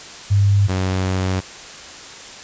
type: tone pair in turn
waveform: sine / sawtooth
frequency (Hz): 100.2 / 93.56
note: G2 / F#2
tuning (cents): +38 / +20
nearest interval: minor second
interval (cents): 118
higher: first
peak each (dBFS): -11 / -14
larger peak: first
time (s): 0.3-0.68 / 0.68-1.41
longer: second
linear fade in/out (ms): 20
effects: white hiss -36 dBFS RMS until 2.43 s + resampled to 16000 Hz